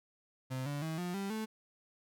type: tone with pitch steps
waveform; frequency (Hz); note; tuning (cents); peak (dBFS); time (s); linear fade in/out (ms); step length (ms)
35% pulse; 130 / 144.24 / 160.05 / 177.59 / 197.04 / 218.6; C3 / D3 / D#3 / F3 / G3 / A3; -11 / -31 / +49 / +29 / +9 / -11; -34; 0.5-1.46; 20; 160
effects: none